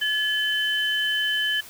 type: tone pair together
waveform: sine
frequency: 1713 / 3052 Hz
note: A6 / G7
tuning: -47 / -47 cents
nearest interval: minor seventh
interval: 1000 cents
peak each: -24 dBFS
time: 0.01-1.61 s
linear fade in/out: 10 ms
effects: white hiss -44 dBFS RMS until 1.69 s